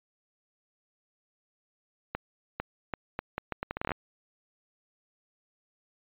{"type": "accelerating click train", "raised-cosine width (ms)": 0.5, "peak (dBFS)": -16, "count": 15, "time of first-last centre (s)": [2.15, 3.918], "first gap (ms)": 450, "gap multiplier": 0.75, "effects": ["resampled to 8000 Hz"]}